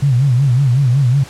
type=tone with vibrato; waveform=sine; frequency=130.81 Hz; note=C3; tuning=in tune; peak=-9 dBFS; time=0.02-1.24 s; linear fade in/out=10 ms; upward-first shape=sine; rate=5.4 Hz; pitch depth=160 cents each way; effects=pink hiss -36 dBFS RMS until 1.29 s + low-pass 9000 Hz 12 dB/octave